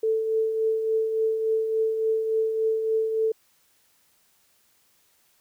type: tone with tremolo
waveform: sine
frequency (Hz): 442.4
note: A4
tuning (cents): +9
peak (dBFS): -19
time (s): 0.03-3.32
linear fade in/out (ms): 5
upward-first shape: triangle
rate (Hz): 3.5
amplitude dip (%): 50
effects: white hiss -64 dBFS RMS until 5.4 s